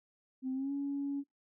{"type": "tone with pitch glide", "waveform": "sine", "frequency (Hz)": [260.5, 280.8], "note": ["C4", "C#4"], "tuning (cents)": [-7, 22], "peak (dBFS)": -32, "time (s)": [0.42, 1.24], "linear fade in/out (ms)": 50, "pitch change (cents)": 129, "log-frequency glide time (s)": [0.53, 0.72], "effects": ["noise-tail reverb RT60 0.2 s tail -24 dB re dry", "tanh soft clip ceiling -28 dBFS"]}